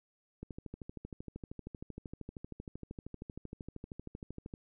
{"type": "click train", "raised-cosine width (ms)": 3, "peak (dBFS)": -30, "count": 54, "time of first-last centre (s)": [0.43, 4.539], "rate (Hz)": 12.9, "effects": []}